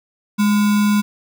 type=tone with sample-and-hold; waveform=sine; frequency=207.7 Hz; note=G#3; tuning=in tune; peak=-12 dBFS; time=0.38-1.02 s; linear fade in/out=20 ms; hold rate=1225 Hz; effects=none